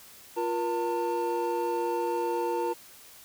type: tone cluster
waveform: triangle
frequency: 349.5 / 475.6 / 901 Hz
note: F4 / A#4 / A5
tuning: +1 / +35 / +41 cents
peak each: -29 dBFS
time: 0.36-2.74 s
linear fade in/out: 20 ms
effects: white hiss -51 dBFS RMS until 3.24 s